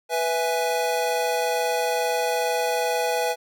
square chord, E major, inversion second, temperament equal, 493.9 / 659.3 / 830.6 Hz, B4 / E5 / G#5, 0 / 0 / 0 cents, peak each -26 / -28 / -27 dBFS, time 0.09-3.36 s, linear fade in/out 50 ms, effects none

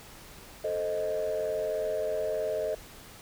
sine chord, A diminished, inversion none, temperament equal, 440 / 523.3 / 622.3 Hz, A4 / C5 / Eb5, 0 / 0 / 0 cents, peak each -32 / -34 / -29 dBFS, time 0.64-2.75 s, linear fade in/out 5 ms, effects tanh soft clip ceiling -22 dBFS + pink hiss -49 dBFS RMS until 3.21 s

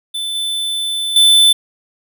square tone with level steps, 3520 Hz, A7, in tune, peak -20 / -18 / -7 dBFS, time 0.14-1.53 s, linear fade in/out 10 ms, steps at 0.35 / 1.16 s, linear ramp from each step 2 ms, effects none

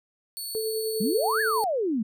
15% pulse tone, 4435 Hz, C#8, in tune, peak -26 dBFS, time 0.37-1.64 s, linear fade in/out 0 ms
sine tone with tremolo, 440 Hz, A4, in tune, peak -25 dBFS, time 0.55-1.64 s, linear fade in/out 0 ms, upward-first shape triangle, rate 10 Hz, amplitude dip 40%
sine exponential two-way sweep, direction up then down, 179.3 to 1776 to 204.3 Hz, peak -23 dBFS, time 1-2.03 s, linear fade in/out 10 ms, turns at 1.41 s
effects none

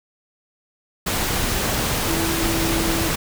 sine tone in noise, 329.6 Hz, E4, in tune, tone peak -24 dBFS, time 2.08-3.09 s, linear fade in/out 10 ms, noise pink, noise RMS -22 dBFS, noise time 1.06-3.16 s, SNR -5 dB, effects none

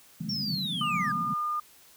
pink band-pass noise, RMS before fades -35 dBFS, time 0.2-1.34 s, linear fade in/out 5 ms, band 140 to 230 Hz, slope 48 dB/octave
triangle linear sweep, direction down, 5570 to 1568 Hz, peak -29 dBFS, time 0.29-1.12 s, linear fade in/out 5 ms
sine tone, 1212 Hz, D#6, 46 cents flat, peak -27 dBFS, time 0.81-1.6 s, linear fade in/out 5 ms
effects white hiss -56 dBFS RMS until 1.96 s

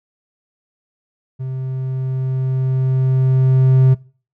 triangle tone with level ramp, 130.81 Hz, C3, in tune, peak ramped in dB -20 to -5 dBFS, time 1.39-3.95 s, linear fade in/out 20 ms, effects noise-tail reverb RT60 0.4 s tail -22 dB re dry

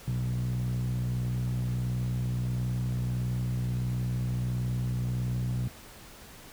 sawtooth tone with band-pass filter, 61.5 Hz, B1, 7 cents flat, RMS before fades -30 dBFS, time 0.07-5.68 s, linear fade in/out 5 ms, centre 140 Hz, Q 8.1, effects pink hiss -49 dBFS RMS until 6.52 s

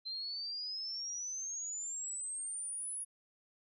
sine exponential sweep, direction up, 4094 to 10490 Hz, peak -38 dBFS, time 0.05-3.05 s, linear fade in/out 20 ms, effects none

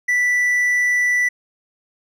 triangle tone, 1971 Hz, B6, 4 cents flat, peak -13 dBFS, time 0.08-1.29 s, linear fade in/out 10 ms, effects none

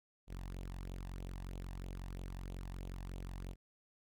sawtooth tone with flanger, 45.5 Hz, F#1, 28 cents flat, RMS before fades -45 dBFS, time 0.27-3.56 s, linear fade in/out 50 ms, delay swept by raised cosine 0.28 to 1.14 ms, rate 3.1 Hz, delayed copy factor +0.6, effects none

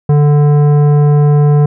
sine tone with tanh clipping, 146.83 Hz, D3, in tune, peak -7 dBFS, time 0.09-1.66 s, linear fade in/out 5 ms, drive 13 dB, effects none

